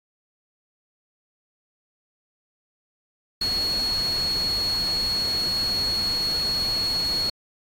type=tone in noise; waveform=sine; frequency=4333 Hz; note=C#8; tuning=40 cents flat; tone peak=-22 dBFS; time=3.41-7.3 s; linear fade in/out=5 ms; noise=pink; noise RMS=-35 dBFS; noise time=3.41-7.3 s; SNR=+10 dB; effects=AAC 48 kbps